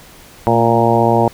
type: harmonic tone with a mistuned harmonic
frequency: 116.54 Hz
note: A#2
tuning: in tune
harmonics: 1 / 2 / 3 / 4 / 5 / 6 / 7 / 8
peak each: -18 / -18 / -18 / -18 / -18 / -18 / -18 / -18 dBFS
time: 0.47-1.28 s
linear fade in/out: 0 ms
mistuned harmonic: 2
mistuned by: -37 cents
effects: pink hiss -41 dBFS RMS until 1.33 s